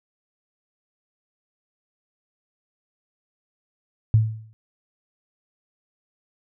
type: tone with exponential decay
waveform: sine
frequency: 110 Hz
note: A2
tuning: in tune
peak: -10 dBFS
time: 4.14-4.53 s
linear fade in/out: 0 ms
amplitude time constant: 83 ms
effects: none